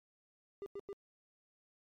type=tone bursts; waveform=triangle; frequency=400 Hz; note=G4; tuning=35 cents sharp; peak=-39 dBFS; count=3; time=0.62-0.929 s; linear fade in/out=0 ms; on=41 ms; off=93 ms; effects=MP3 64 kbps